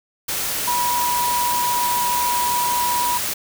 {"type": "tone in noise", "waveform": "sine", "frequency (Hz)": 972, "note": "B5", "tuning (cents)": -28, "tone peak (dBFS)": -19, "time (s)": [0.67, 3.18], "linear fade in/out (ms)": 10, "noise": "white", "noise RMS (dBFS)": -24, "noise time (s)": [0.28, 3.34], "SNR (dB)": 2, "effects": []}